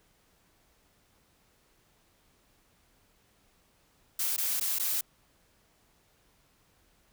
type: noise with dropouts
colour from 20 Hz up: blue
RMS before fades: -30 dBFS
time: 4.19-5.01 s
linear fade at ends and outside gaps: 5 ms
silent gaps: 4.365-4.379 / 4.599-4.609 / 4.787-4.796 s
effects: pink hiss -67 dBFS RMS until 7.12 s